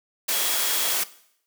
sine tone in noise, 3307 Hz, G#7, 8 cents flat, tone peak -32 dBFS, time 0.32-0.95 s, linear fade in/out 10 ms, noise white, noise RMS -24 dBFS, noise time 0.28-1.04 s, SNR -11 dB, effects noise-tail reverb RT60 0.7 s tail -18 dB re dry + high-pass 400 Hz 12 dB/octave

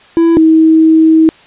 triangle / sine tone pair in turn, 332.5 / 319.7 Hz, E4 / D#4, +15 / +47 cents, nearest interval minor second, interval 68 cents, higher first, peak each -3 dBFS, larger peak neither, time 0.17-0.37 / 0.37-1.29 s, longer second, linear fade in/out 0 ms, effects white hiss -41 dBFS RMS until 1.46 s + resampled to 8000 Hz

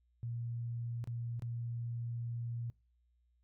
sine tone with dropouts, 118 Hz, A#2, 22 cents sharp, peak -37 dBFS, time 0.23-2.7 s, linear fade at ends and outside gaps 0 ms, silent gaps 1.041-1.074 / 1.395-1.422 s, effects noise-tail reverb RT60 0.3 s tail -22 dB re dry + added 60 Hz sine -70 dBFS peak until 3.43 s

